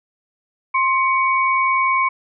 sine tone pair together, 1055 / 2245 Hz, C6 / C#7, +14 / +21 cents, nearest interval octave + minor second, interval 1307 cents, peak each -16 / -19 dBFS, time 0.74-2.09 s, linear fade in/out 10 ms, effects none

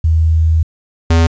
sine / square tone pair in turn, 80.4 / 82.85 Hz, E2 / E2, -43 / +9 cents, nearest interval minor second, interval 52 cents, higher second, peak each -8 dBFS, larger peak neither, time 0.04-0.63 / 1.1-1.27 s, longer first, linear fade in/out 5 ms, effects resampled to 16000 Hz + 8-bit

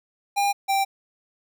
square tone pair in turn, 805 / 783.9 Hz, G5 / G5, +46 / 0 cents, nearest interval unison, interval 46 cents, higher first, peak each -20 dBFS, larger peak neither, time 0.36-0.53 / 0.68-0.85 s, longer neither, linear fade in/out 20 ms, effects none

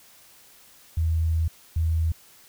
sine tone pair in turn, 81.1 / 81.1 Hz, E2 / E2, -28 / -28 cents, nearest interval unison, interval 0 cents, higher neither, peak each -20 dBFS, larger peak neither, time 0.97-1.48 / 1.76-2.12 s, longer first, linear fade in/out 5 ms, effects white hiss -53 dBFS RMS until 2.48 s

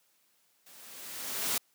white noise with level ramp, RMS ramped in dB -55 to -29 dBFS, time 0.66-1.58 s, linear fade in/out 5 ms, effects white hiss -70 dBFS RMS until 1.74 s + high-pass 150 Hz 12 dB/octave

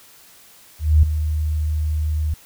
sine tone with ADSR envelope, 76.9 Hz, D#2, 20 cents flat, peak -7 dBFS, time 0.79-2.34 s, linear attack 240 ms, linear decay 4 ms, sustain -11 dB, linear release 4 ms, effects white hiss -48 dBFS RMS until 2.45 s

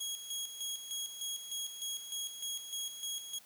20% pulse tone with tremolo, 3307 Hz, G#7, 8 cents flat, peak -31 dBFS, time 0-3.39 s, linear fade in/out 10 ms, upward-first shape square, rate 3.3 Hz, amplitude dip 60%, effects white hiss -60 dBFS RMS until 3.45 s + high-pass 100 Hz 12 dB/octave

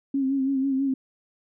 sine tone with vibrato, 269.9 Hz, C#4, 46 cents flat, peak -21 dBFS, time 0.14-0.94 s, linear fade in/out 5 ms, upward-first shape sine, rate 6.1 Hz, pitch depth 46 cents each way, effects none

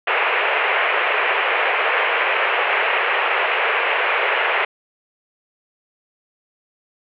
white band-pass noise, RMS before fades -19 dBFS, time 0.07-4.65 s, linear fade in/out 5 ms, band 410 to 2700 Hz, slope 48 dB/octave, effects none

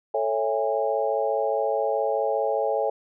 sine chord, A major seventh, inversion none, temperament equal with one note detuned, 440 / 554.4 / 659.3 / 817.3 Hz, A4 / C#5 / E5 / G#5, 0 / 0 / 0 / -28 cents, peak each -27 / -26 / -28 / -28 dBFS, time 0.14-2.9 s, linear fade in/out 5 ms, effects none

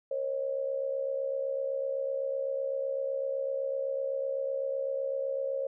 sine tone with amplitude modulation, 542 Hz, C#5, 39 cents flat, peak -26 dBFS, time 0.11-5.67 s, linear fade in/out 5 ms, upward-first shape sine, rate 67.9 Hz, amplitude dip 70%, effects none

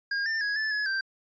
square tone with pitch steps, 1622 / 1792 / 1664 / 1745 / 1694 / 1568 Hz, G#6 / A6 / G#6 / A6 / G#6 / G6, -41 / +31 / +3 / -15 / +34 / 0 cents, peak -27 dBFS, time 0.11-1.01 s, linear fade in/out 5 ms, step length 150 ms, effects resampled to 16000 Hz

